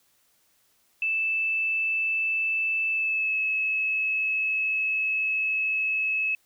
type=tone with pitch glide; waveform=sine; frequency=2637 to 2587 Hz; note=E7 to E7; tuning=0 to -33 cents; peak=-23 dBFS; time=1.02-6.35 s; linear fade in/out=2 ms; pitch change=-33 cents; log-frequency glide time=2.9-3.38 s; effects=white hiss -66 dBFS RMS until 6.45 s